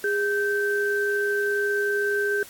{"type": "tone pair together", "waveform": "sine", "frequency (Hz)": [409.7, 1554], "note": ["G#4", "G6"], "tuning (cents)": [-24, -16], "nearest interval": "octave + major seventh", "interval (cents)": 2308, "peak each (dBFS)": -24, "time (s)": [0.04, 2.43], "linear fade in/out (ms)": 2, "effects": ["white hiss -45 dBFS RMS until 2.49 s", "AAC 64 kbps"]}